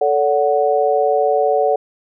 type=chord; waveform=sine; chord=D major; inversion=second; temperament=equal with one note detuned; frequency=440 / 572.3 / 740 Hz; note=A4 / D5 / F#5; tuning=0 / -45 / 0 cents; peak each=-17 dBFS; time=0.01-1.76 s; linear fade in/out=5 ms; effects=none